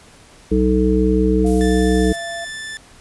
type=harmonic tone; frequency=62.8 Hz; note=B1; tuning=30 cents sharp; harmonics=1 / 3 / 5 / 7; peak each=-18 / -18 / -18 / -18 dBFS; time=0.51-2.13 s; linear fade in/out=10 ms
type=tone with pitch glide; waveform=sine; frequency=698.5 to 679.4 Hz; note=F5 to F5; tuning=0 to -48 cents; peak=-27 dBFS; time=1.44-2.45 s; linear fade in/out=10 ms; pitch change=-48 cents; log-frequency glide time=2.02-2.08 s
type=noise; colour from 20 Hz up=violet; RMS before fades=-31 dBFS; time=1.46-2.16 s; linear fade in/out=2 ms
type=tone; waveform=sawtooth; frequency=1760 Hz; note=A6; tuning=in tune; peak=-24 dBFS; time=1.61-2.77 s; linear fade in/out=0 ms
effects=pink hiss -46 dBFS RMS until 3 s + resampled to 24000 Hz